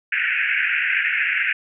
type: band-pass noise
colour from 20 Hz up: pink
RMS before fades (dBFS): -21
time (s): 0.12-1.53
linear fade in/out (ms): 5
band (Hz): 1500 to 2700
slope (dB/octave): 96
effects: none